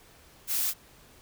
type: noise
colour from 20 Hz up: blue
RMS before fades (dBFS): -28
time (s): 0.47-0.74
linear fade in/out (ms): 50
effects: pink hiss -56 dBFS RMS until 1.21 s